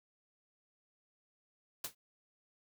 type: noise with exponential decay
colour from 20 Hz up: white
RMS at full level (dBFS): -34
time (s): 1.84-1.95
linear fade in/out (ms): 5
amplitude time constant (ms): 22
effects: none